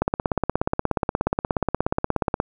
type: click train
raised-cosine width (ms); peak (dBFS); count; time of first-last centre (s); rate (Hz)
1; -6; 41; 0.02-2.401; 16.8
effects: none